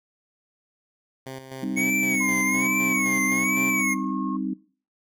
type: tone with tremolo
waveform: 10% pulse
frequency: 132.2 Hz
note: C3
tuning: 18 cents sharp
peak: -26 dBFS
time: 1.26-3.82 s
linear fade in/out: 5 ms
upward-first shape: square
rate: 3.9 Hz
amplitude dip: 55%
type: chord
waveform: sine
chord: C minor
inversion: second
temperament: equal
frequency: 196 / 261.6 / 311.1 Hz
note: G3 / C4 / Eb4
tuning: 0 / 0 / 0 cents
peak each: -30 / -28 / -31 dBFS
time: 1.62-4.54 s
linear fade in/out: 10 ms
type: tone with vibrato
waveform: square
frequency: 2207 Hz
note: C#7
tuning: 8 cents flat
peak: -23 dBFS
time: 1.76-3.95 s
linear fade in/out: 20 ms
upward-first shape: sine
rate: 1.2 Hz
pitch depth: 100 cents each way
type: tone with pitch glide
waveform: sine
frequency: 1024 to 1083 Hz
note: C6 to C#6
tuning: -38 to -41 cents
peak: -32 dBFS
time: 2.2-4.37 s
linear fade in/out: 10 ms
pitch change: +97 cents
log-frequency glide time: 2.52-2.99 s
effects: noise-tail reverb RT60 0.4 s tail -19 dB re dry